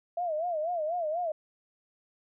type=tone with vibrato; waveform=sine; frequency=659.3 Hz; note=E5; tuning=in tune; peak=-28 dBFS; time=0.17-1.32 s; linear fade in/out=5 ms; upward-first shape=sine; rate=4.1 Hz; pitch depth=150 cents each way; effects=none